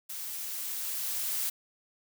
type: noise with level ramp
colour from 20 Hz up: blue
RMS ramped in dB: -39 to -31 dBFS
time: 0.09-1.5 s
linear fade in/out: 10 ms
effects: none